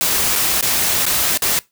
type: noise with dropouts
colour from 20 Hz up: white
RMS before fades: -17 dBFS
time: 0.01-1.59 s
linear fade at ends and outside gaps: 0 ms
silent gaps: 0.355-0.359 / 0.61-0.626 / 1.054-1.065 / 1.374-1.421 s
effects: noise-tail reverb RT60 0.2 s tail -21 dB re dry